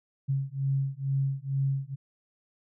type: beating tone pair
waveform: sine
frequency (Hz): 135.5 / 137.7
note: C#3 / C#3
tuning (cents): -39 / -11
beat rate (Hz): 2.2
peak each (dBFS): -29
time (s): 0.28-1.96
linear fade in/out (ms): 20
effects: none